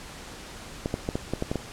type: clicks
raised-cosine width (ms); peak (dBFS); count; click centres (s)
2; -13; 8; 0.859 / 0.941 / 1.089 / 1.155 / 1.336 / 1.424 / 1.515 / 1.557
effects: pink hiss -42 dBFS RMS until 1.72 s + low-pass 9000 Hz 12 dB/octave